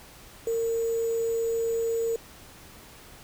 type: tone with sample-and-hold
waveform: sine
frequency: 457.7 Hz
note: A#4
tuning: 32 cents flat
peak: -24 dBFS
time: 0.47-2.16 s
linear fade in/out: 2 ms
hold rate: 7350 Hz
effects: pink hiss -49 dBFS RMS until 3.23 s